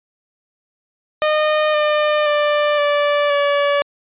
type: tone with pitch steps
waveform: sawtooth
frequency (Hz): 612 / 601.8 / 591.8 / 582 / 572.3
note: D#5 / D5 / D5 / D5 / D5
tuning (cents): -29 / +42 / +13 / -16 / -45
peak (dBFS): -10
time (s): 1.22-3.82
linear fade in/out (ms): 0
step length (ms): 520
effects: resampled to 8000 Hz